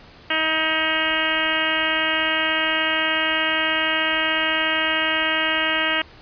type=harmonic tone; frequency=316.7 Hz; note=D#4; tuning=31 cents sharp; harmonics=1 / 2 / 3 / 4 / 5 / 6 / 7 / 8 / 9 / 10; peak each=-31 / -29 / -31 / -29 / -26 / -26 / -28 / -29 / -25 / -30 dBFS; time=0.3-6.02 s; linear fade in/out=5 ms; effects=pink hiss -46 dBFS RMS until 6.21 s + resampled to 11025 Hz